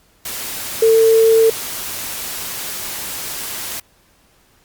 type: tone in noise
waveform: sine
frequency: 448.8 Hz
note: A4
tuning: 34 cents sharp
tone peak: -8 dBFS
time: 0.82-1.5 s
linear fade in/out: 5 ms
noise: white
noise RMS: -26 dBFS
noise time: 0.25-3.8 s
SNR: +15 dB
effects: pink hiss -55 dBFS RMS until 4.64 s + Opus 48 kbps